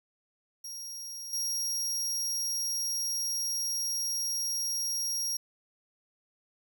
sawtooth tone with level steps, 5620 Hz, F8, 10 cents sharp, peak -36 / -27 dBFS, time 0.64-5.37 s, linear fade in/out 5 ms, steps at 1.33 s, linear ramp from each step 2 ms, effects none

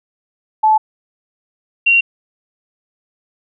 sine tone pair in turn, 867 / 2753 Hz, A5 / F7, -26 / -25 cents, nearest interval octave + minor sixth, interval 2001 cents, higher second, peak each -8 dBFS, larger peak neither, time 0.63-0.78 / 1.86-2.01 s, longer neither, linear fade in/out 10 ms, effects none

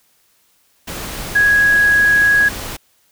sine tone in noise, 1661.2 Hz, G#6, in tune, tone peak -9 dBFS, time 1.35-2.49 s, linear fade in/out 10 ms, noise pink, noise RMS -27 dBFS, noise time 0.87-2.77 s, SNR +15 dB, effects white hiss -58 dBFS RMS until 3.11 s

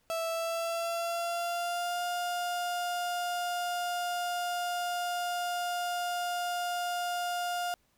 35% pulse tone with pitch glide, 659.3 to 706.6 Hz, E5 to F5, 0 to +20 cents, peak -29 dBFS, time 0.1-7.74 s, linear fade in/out 0 ms, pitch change +120 cents, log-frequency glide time 0.3-2.04 s, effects pink hiss -71 dBFS RMS until 7.97 s

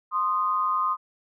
sine tone pair together, 1046.5 / 1237.7 Hz, C6 / D#6, 0 / -9 cents, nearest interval minor third, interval 291 cents, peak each -25 / -24 dBFS, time 0.11-0.97 s, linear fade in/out 50 ms, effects none

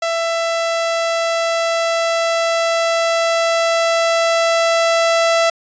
sawtooth tone with level ramp, 666 Hz, E5, 18 cents sharp, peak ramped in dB -13 to -8 dBFS, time 0.02-5.5 s, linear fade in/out 5 ms, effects resampled to 16000 Hz

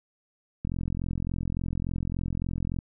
click train, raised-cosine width 5 ms, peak -18 dBFS, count 94, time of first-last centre 0.65-2.788 s, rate 43.5 Hz, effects none

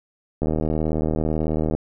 click train, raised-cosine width 2 ms, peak -10 dBFS, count 105, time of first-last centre 0.42-1.75 s, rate 78.2 Hz, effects none

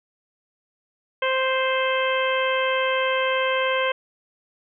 harmonic tone, 523.3 Hz, C5, in tune, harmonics 1 / 2 / 3 / 4 / 5 / 6, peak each -23 / -26 / -28 / -29 / -30 / -31 dBFS, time 1.22-3.92 s, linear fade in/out 5 ms, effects none

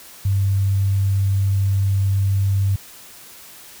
sine tone, 98 Hz, G2, in tune, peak -15 dBFS, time 0.25-2.76 s, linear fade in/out 5 ms, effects white hiss -42 dBFS RMS until 3.8 s

